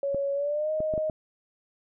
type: tone with pitch glide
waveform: sine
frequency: 558 to 622.7 Hz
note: C#5 to D#5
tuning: +11 to +1 cents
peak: -25 dBFS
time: 0.03-1.1 s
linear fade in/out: 2 ms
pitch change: +190 cents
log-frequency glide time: 0.34-0.71 s
type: clicks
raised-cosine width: 2 ms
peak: -21 dBFS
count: 5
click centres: 0.146 / 0.804 / 0.938 / 0.978 / 1.098 s
effects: none